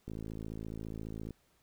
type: click train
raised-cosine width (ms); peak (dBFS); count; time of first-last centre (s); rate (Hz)
3; -29; 68; 0.08-1.307; 54.6
effects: pink hiss -71 dBFS RMS until 1.62 s